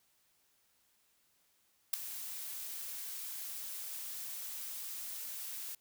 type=noise with ADSR envelope; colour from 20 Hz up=blue; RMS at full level=-27 dBFS; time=1.93-5.75 s; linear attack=9 ms; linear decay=3 ms; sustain=-16 dB; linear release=4 ms; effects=white hiss -73 dBFS RMS until 5.8 s